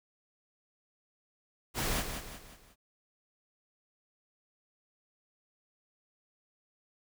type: noise with echo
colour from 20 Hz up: pink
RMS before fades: -32 dBFS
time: 1.74-2.04 s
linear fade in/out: 50 ms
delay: 180 ms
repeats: 4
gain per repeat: -7 dB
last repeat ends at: 2.76 s
effects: none